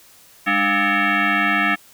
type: tone with frequency modulation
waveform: sine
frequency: 203.2 Hz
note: G#3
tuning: 38 cents flat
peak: -15 dBFS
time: 0.46-1.76 s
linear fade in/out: 20 ms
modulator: 502 Hz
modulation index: 4.7
effects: white hiss -49 dBFS RMS until 1.93 s